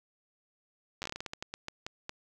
slowing click train, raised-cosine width 0.2 ms, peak -20 dBFS, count 16, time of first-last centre 1.02-2.094 s, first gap 9 ms, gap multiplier 1.26, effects none

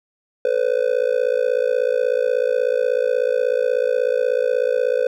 triangle tone with amplitude modulation, 502 Hz, B4, 28 cents sharp, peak -10 dBFS, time 0.45-5.07 s, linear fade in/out 2 ms, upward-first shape sine, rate 56.4 Hz, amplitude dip 100%, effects none

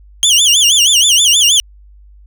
25% pulse tone with vibrato, 3140 Hz, G7, 2 cents sharp, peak -3 dBFS, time 0.23-1.6 s, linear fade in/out 0 ms, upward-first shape sine, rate 6.3 Hz, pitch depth 210 cents each way, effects added 50 Hz sine -38 dBFS peak until 2.26 s

